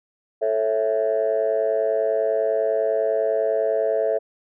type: chord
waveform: sine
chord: A major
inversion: none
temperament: just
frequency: 440 / 550 / 660 Hz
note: A4 / C#5 / E5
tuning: 0 / -14 / +2 cents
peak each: -22 / -23 / -21 dBFS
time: 0.41-4.19 s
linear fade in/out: 20 ms
effects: tanh soft clip ceiling -12 dBFS